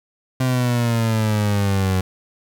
30% pulse exponential sweep, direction down, 130 to 92.5 Hz, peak -14 dBFS, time 0.4-2.01 s, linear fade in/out 5 ms, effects none

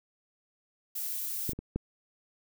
violet noise, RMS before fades -35 dBFS, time 0.95-1.53 s, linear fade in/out 10 ms
clicks, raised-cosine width 3 ms, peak -20 / -27 / -25 / -17 dBFS, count 4, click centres 1.493 / 1.532 / 1.59 / 1.76 s
effects none

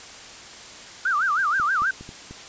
sine tone with vibrato, 1364 Hz, F6, 41 cents flat, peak -19 dBFS, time 1.05-1.91 s, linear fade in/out 5 ms, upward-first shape sine, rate 6.3 Hz, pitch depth 280 cents each way
clicks, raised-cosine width 3 ms, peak -26 dBFS, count 5, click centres 1.599 / 1.82 / 2.01 / 2.091 / 2.31 s
effects white hiss -41 dBFS RMS until 2.48 s + resampled to 16000 Hz

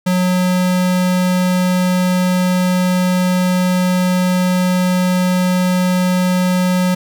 square tone, 182.1 Hz, F#3, 27 cents flat, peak -13 dBFS, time 0.06-6.95 s, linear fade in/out 10 ms, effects none

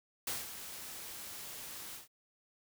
white noise with ADSR envelope, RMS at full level -36 dBFS, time 0.27-2.08 s, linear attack 4 ms, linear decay 180 ms, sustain -10 dB, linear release 140 ms, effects none

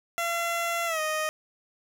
15% pulse tone with pitch glide, 681 to 620.9 Hz, F5 to D#5, -44 to -4 cents, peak -20 dBFS, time 0.18-1.29 s, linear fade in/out 0 ms, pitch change -160 cents, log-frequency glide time 0.86-1 s, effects none

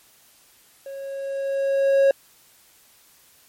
triangle tone with level ramp, 548 Hz, C#5, 20 cents flat, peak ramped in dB -31 to -10 dBFS, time 0.86-2.11 s, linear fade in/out 2 ms, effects white hiss -55 dBFS RMS until 3.48 s + MP3 64 kbps

